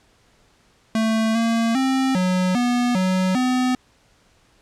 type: tone with pitch steps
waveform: square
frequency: 221.8 / 228.8 / 264.3 / 183.6 / 243.9 / 186 / 253.3 Hz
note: A3 / A#3 / C4 / F#3 / B3 / F#3 / B3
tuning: +14 / -32 / +18 / -13 / -21 / +9 / +44 cents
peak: -18 dBFS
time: 0.95-3.75 s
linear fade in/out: 2 ms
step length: 400 ms
effects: pink hiss -58 dBFS RMS until 4.61 s + low-pass 8000 Hz 12 dB/octave